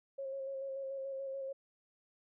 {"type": "tone with vibrato", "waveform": "sine", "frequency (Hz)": 541, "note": "C#5", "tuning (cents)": -42, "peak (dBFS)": -38, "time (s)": [0.18, 1.53], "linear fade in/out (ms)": 10, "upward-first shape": "square", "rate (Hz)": 6.9, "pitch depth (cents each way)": 20, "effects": []}